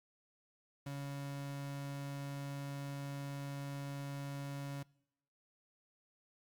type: tone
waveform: 35% pulse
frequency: 140.4 Hz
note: C#3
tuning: 22 cents sharp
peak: -39 dBFS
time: 0.86-4.83 s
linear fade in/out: 5 ms
effects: noise-tail reverb RT60 0.8 s tail -24 dB re dry + Opus 48 kbps